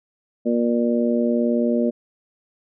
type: harmonic tone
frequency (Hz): 118.7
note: A#2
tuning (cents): +32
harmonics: 2 / 3 / 4 / 5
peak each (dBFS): -19 / -25 / -25 / -25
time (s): 0.45-1.91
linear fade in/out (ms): 20
effects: none